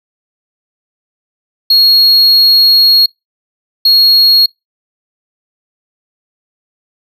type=tone bursts at uneven times; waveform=triangle; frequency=4300 Hz; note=C8; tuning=47 cents sharp; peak=-3 dBFS; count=2; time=1.7-3.06 / 3.85-4.46 s; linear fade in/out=5 ms; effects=noise-tail reverb RT60 0.2 s tail -25 dB re dry